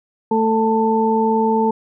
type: harmonic tone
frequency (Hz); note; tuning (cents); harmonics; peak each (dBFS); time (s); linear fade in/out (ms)
221.9; A3; +15; 1 / 2 / 4; -18 / -18 / -18; 0.31-1.71; 5
effects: none